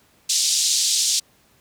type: band-pass noise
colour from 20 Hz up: white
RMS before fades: -20 dBFS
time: 0.29-1.2 s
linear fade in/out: 10 ms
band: 3800 to 7500 Hz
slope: 24 dB/octave
effects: pink hiss -58 dBFS RMS until 1.6 s + high-pass 60 Hz 12 dB/octave